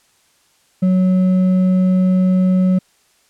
sine tone with hard clipping, 185 Hz, F#3, in tune, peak -12 dBFS, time 0.82-2.79 s, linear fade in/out 10 ms, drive 4 dB, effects white hiss -57 dBFS RMS until 3.29 s + low-pass 10000 Hz 12 dB/octave

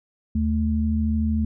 sine tone pair together, 77.4 / 219.1 Hz, D#2 / A3, -9 / -7 cents, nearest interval octave + tritone, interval 1802 cents, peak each -22 dBFS, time 0.35-1.45 s, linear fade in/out 5 ms, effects none

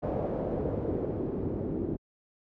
pink noise with low-pass filter sweep, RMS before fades -31 dBFS, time 0.02-1.97 s, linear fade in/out 20 ms, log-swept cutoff 600 to 330 Hz, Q 2.4, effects high-pass 60 Hz 12 dB/octave

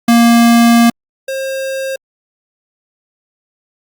square tone pair in turn, 234.1 / 534.4 Hz, A#3 / C5, +8 / +36 cents, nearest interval octave + major second, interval 1428 cents, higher second, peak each -6 / -18 dBFS, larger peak first, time 0.08-0.9 / 1.28-1.96 s, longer first, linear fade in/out 5 ms, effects Opus 48 kbps

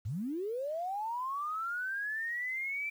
sine linear sweep, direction up, 86.1 to 2349 Hz, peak -33 dBFS, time 0.05-2.9 s, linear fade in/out 10 ms, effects 10-bit

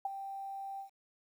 sine tone with ADSR envelope, 784 Hz, G5, in tune, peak -29 dBFS, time 0.05-0.9 s, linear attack 4 ms, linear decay 21 ms, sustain -10 dB, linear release 110 ms, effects 11-bit

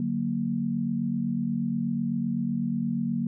sine chord, D augmented, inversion none, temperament equal with one note detuned, 145.82 / 185 / 233.1 Hz, D3 / F#3 / A#3, -12 / 0 / 0 cents, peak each -33 / -30 / -27 dBFS, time 0-3.27 s, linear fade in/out 2 ms, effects none

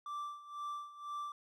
triangle tone with tremolo, 1172 Hz, D6, 4 cents flat, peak -36 dBFS, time 0.06-1.32 s, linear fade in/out 2 ms, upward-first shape sine, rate 2 Hz, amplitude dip 80%, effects none

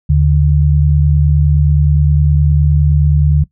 sine tone pair together, 77.06 / 146.7 Hz, D#2 / D3, -16 / -2 cents, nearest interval major seventh, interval 1114 cents, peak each -10 dBFS, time 0.09-3.44 s, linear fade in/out 10 ms, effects noise-tail reverb RT60 0.1 s tail -18 dB re dry

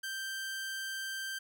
sawtooth tone, 1568 Hz, G6, in tune, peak -33 dBFS, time 0.03-1.39 s, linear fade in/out 10 ms, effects none

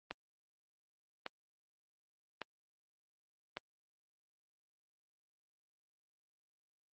click train, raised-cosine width 0.3 ms, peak -23 dBFS, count 4, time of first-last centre 0.11-3.57 s, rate 0.867 Hz, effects high-pass 200 Hz 12 dB/octave + Opus 24 kbps

